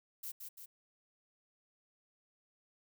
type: noise with echo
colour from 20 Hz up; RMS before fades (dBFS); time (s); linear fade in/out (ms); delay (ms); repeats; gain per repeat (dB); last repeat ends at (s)
violet; -43; 0.23-0.32; 10; 170; 2; -4; 0.66
effects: none